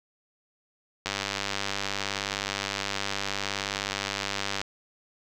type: click train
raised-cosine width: 0.2 ms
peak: -11 dBFS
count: 354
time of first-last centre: 1.06-4.615 s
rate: 99.3 Hz
effects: none